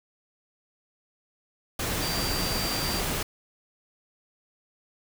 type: tone in noise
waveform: sine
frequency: 4699 Hz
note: D8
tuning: in tune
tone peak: -32 dBFS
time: 2.02-3 s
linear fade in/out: 5 ms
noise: pink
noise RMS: -29 dBFS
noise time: 1.79-3.23 s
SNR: -6 dB
effects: none